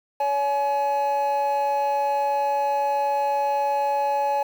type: tone pair together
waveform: triangle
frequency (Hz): 564.6 / 846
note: C#5 / G#5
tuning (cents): +32 / +32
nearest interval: perfect fifth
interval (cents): 700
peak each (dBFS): -23 / -19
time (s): 0.2-4.43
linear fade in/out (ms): 5
effects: tanh soft clip ceiling -12 dBFS + 8-bit